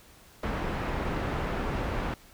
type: low-pass noise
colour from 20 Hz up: pink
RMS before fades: -31 dBFS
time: 0.43-2.14 s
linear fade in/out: 2 ms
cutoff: 1800 Hz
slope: 12 dB/octave
effects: pink hiss -55 dBFS RMS until 2.33 s